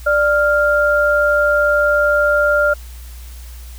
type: tone pair together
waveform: sine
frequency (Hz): 590.4 / 1396.9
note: D5 / F6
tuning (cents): +9 / 0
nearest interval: octave + minor third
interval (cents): 1491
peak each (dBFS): -14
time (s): 0.06-2.74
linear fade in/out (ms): 10
effects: added 60 Hz sine -31 dBFS peak until 3.78 s + white hiss -43 dBFS RMS until 3.78 s